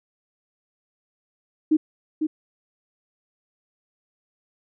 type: tone with echo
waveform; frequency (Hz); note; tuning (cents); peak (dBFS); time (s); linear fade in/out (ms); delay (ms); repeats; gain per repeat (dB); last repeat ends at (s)
sine; 310; D#4; -6; -14; 1.71-1.77; 10; 500; 1; -6; 2.27
effects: none